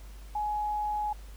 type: tone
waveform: sine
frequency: 840 Hz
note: G#5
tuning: 19 cents sharp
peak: -28 dBFS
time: 0.35-1.13 s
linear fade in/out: 5 ms
effects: added 50 Hz sine -43 dBFS peak until 1.36 s + pink hiss -56 dBFS RMS until 1.36 s